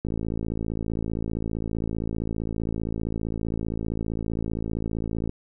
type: click train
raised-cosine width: 3 ms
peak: -16 dBFS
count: 291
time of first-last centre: 0.05-5.294 s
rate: 55.3 Hz
effects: none